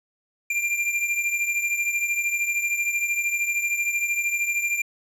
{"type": "beating tone pair", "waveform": "square", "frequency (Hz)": [2381, 2394], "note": ["D7", "D7"], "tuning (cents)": [23, 33], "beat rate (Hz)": 13, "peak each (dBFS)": [-24, -30], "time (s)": [0.5, 4.82], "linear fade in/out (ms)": 5, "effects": ["low-pass 12000 Hz 12 dB/octave"]}